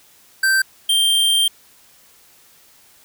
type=tone pair in turn; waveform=square; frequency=1560 / 3169 Hz; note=G6 / G7; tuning=-9 / +18 cents; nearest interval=octave; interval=1227 cents; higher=second; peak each=-14 / -14 dBFS; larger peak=neither; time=0.43-0.62 / 0.89-1.48 s; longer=second; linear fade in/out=5 ms; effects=white hiss -51 dBFS RMS until 3.04 s